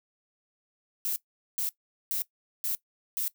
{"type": "noise bursts", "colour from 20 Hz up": "violet", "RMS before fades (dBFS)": -30, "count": 5, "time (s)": [1.05, 3.28], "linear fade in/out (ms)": 0, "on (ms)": 110, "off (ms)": 420, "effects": ["noise-tail reverb RT60 0.1 s tail -19 dB re dry"]}